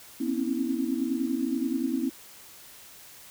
sine tone cluster, 241.9 / 263.7 / 273.4 / 324.6 Hz, B3 / C4 / C#4 / E4, -36 / +14 / -24 / -27 cents, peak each -31 dBFS, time 0.2-2.1 s, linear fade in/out 10 ms, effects white hiss -49 dBFS RMS until 3.3 s

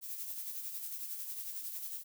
violet noise with tremolo, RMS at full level -40 dBFS, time 0.01-2.04 s, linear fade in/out 50 ms, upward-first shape sine, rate 11 Hz, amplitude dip 45%, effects none

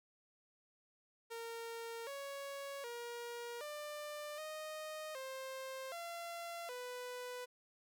sawtooth tone with pitch steps, 461 / 557 / 474.6 / 595 / 620 / 528 / 683 / 496 Hz, A#4 / C#5 / A#4 / D5 / D#5 / C5 / F5 / B4, -19 / +8 / +31 / +22 / -6 / +16 / -39 / +7 cents, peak -40 dBFS, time 1.3-7.46 s, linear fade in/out 20 ms, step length 770 ms, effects none

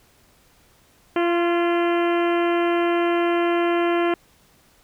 harmonic tone with a mistuned harmonic, 343.7 Hz, F4, 28 cents flat, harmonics 1 / 2 / 3 / 4 / 5 / 6 / 7 / 8 / 9, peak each -19 / -25 / -29 / -31 / -33 / -35 / -36 / -37 / -38 dBFS, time 1.16-4.14 s, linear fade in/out 2 ms, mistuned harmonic 3, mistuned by +29 cents, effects pink hiss -57 dBFS RMS until 4.83 s

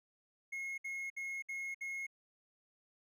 triangle tone bursts, 2163 Hz, C#7, 43 cents flat, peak -37 dBFS, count 5, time 0.52-2.068 s, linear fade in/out 10 ms, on 260 ms, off 62 ms, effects none

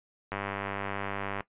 click train, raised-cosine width 0.5 ms, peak -18 dBFS, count 109, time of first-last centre 0.32-1.407 s, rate 99.4 Hz, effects noise-tail reverb RT60 0.1 s tail -17 dB re dry + resampled to 8000 Hz

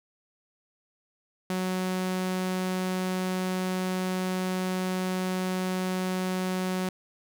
sawtooth tone, 185 Hz, F#3, in tune, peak -23 dBFS, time 1.5-6.89 s, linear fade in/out 2 ms, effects none

